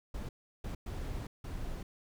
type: noise bursts at uneven times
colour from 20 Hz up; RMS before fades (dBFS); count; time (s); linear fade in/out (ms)
brown; -39; 4; 0.14-0.29 / 0.64-0.75 / 0.86-1.27 / 1.44-1.83; 5
effects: none